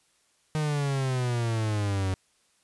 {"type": "exponential sweep", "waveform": "45% pulse", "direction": "down", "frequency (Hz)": [155.56, 93], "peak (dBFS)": -25, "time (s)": [0.55, 2.14], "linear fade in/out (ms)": 0, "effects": ["white hiss -67 dBFS RMS until 2.63 s", "resampled to 24000 Hz"]}